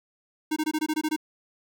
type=tone bursts; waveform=square; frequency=309.2 Hz; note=D#4; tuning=11 cents flat; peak=-24 dBFS; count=9; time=0.51-1.164 s; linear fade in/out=10 ms; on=54 ms; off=21 ms; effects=none